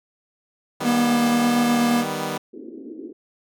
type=chord; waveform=10% pulse; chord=Eb augmented; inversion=none; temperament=equal; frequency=155.56 / 196 / 246.9 Hz; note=Eb3 / G3 / B3; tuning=0 / 0 / 0 cents; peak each=-21 dBFS; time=0.8-2.38 s; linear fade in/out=10 ms
type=tone with vibrato; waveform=square; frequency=238.4 Hz; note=A#3; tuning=39 cents sharp; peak=-18 dBFS; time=0.83-2.05 s; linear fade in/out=50 ms; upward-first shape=triangle; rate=1.7 Hz; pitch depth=10 cents each way
type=band-pass noise; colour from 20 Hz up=white; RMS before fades=-37 dBFS; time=2.53-3.13 s; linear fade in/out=10 ms; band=250 to 390 Hz; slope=48 dB/octave
effects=none